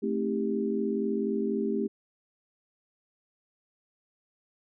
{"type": "chord", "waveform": "sine", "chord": "A half-diminished seventh", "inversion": "none", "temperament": "just", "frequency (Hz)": [220, 264, 316.8, 396], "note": ["A3", "C4", "Eb4", "G4"], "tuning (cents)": [0, 16, 31, 18], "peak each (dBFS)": [-30, -34, -35, -30], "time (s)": [0.02, 1.88], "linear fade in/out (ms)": 20, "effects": []}